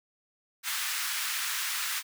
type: high-pass noise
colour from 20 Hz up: pink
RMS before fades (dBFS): -32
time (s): 0.63-2.03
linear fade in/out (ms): 50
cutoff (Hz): 1300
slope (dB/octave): 24
effects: none